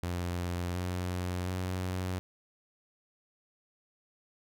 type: tone with pitch steps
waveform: sawtooth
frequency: 88 / 89.95 / 91.95 Hz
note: F2 / F#2 / F#2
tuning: +14 / -48 / -10 cents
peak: -28 dBFS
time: 0.03-2.19 s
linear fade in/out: 0 ms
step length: 720 ms
effects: none